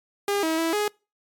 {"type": "tone with pitch steps", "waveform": "sawtooth", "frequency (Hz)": [404.1, 321.3, 328.4, 417.3], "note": ["G#4", "E4", "E4", "G#4"], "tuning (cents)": [-47, -44, -6, 8], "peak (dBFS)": -18, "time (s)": [0.28, 0.88], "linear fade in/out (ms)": 2, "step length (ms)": 150, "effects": ["noise-tail reverb RT60 0.3 s tail -26 dB re dry", "MP3 96 kbps"]}